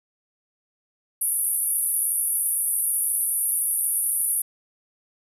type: band-pass noise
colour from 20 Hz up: white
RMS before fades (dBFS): -24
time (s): 1.21-4.42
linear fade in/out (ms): 5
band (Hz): 9500 to 12000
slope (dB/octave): 96
effects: none